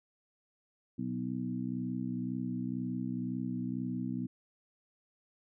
harmonic tone with a mistuned harmonic, 62 Hz, B1, 7 cents sharp, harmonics 2 / 3 / 4 / 5, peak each -41 / -38 / -36 / -43 dBFS, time 0.98-4.27 s, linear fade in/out 10 ms, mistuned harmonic 5, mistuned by +16 cents, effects none

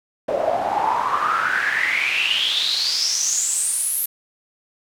pink noise with band-pass filter sweep, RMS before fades -21 dBFS, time 0.28-4.06 s, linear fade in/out 5 ms, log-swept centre 550 to 12000 Hz, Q 9.2, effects none

